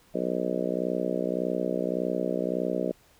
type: harmonic tone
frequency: 61.74 Hz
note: B1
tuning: in tune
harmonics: 3 / 4 / 5 / 6 / 7 / 8 / 9 / 10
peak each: -34 / -34 / -34 / -34 / -34 / -34 / -34 / -34 dBFS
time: 0.14-2.92 s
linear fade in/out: 10 ms
effects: pink hiss -60 dBFS RMS until 3.19 s